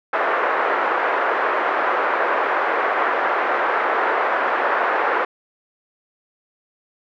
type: band-pass noise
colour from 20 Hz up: white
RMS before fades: -20 dBFS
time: 0.13-5.25 s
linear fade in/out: 5 ms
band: 400 to 1600 Hz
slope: 24 dB/octave
effects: none